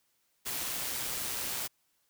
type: noise with amplitude modulation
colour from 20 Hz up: white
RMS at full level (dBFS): -34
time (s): 0.45-1.68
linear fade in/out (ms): 20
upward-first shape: sine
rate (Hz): 124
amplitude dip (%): 30
effects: white hiss -74 dBFS RMS until 2.09 s